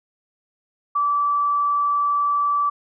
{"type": "tone", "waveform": "sine", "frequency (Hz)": 1158, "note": "D6", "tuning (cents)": -25, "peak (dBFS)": -17, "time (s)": [0.95, 2.7], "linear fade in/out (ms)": 10, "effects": []}